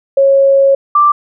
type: tone pair in turn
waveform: sine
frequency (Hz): 548 / 1176.4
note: C#5 / D6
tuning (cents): -20 / +3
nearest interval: octave + minor second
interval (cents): 1323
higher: second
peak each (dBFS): -5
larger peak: neither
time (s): 0.17-0.75 / 0.95-1.12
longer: first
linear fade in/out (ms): 5
effects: none